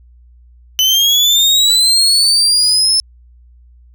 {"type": "linear sweep", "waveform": "35% pulse", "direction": "up", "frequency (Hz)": [3000, 5274], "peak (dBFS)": -7, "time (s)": [0.79, 3], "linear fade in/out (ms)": 0, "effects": ["added 60 Hz sine -41 dBFS peak until 3.94 s"]}